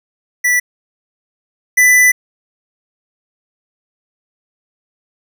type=tone pair in turn; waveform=square; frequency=1966 / 1991.1 Hz; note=B6 / B6; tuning=-8 / +14 cents; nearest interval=unison; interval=22 cents; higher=second; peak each=-11 / -7 dBFS; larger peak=second; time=0.44-0.6 / 1.77-2.12 s; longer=second; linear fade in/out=10 ms; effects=none